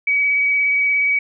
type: tone with vibrato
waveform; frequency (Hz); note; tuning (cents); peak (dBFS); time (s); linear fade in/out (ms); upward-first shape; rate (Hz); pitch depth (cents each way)
sine; 2272; C#7; +42; -14; 0.07-1.19; 5; sine; 17; 13
effects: none